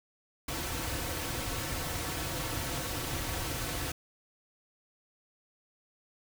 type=noise with comb filter; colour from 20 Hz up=pink; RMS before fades=-35 dBFS; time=0.48-3.92 s; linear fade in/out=5 ms; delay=4.9 ms; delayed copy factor=-0.6; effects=none